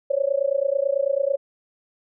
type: tone with amplitude modulation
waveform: sine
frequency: 554.4 Hz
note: C#5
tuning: in tune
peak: -15 dBFS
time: 0.1-1.37 s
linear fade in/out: 10 ms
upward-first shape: sine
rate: 29.1 Hz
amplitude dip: 95%
effects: none

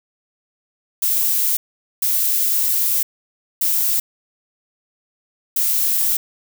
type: noise bursts at uneven times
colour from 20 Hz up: violet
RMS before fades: -18 dBFS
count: 4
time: 1.02-1.57 / 2.02-3.03 / 3.61-4 / 5.56-6.17 s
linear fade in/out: 5 ms
effects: none

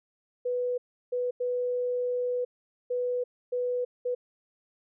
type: tone bursts at uneven times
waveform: sine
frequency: 493.9 Hz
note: B4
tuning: in tune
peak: -26 dBFS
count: 6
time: 0.45-0.78 / 1.12-1.31 / 1.4-2.45 / 2.9-3.24 / 3.52-3.85 / 4.05-4.15 s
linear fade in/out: 10 ms
effects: none

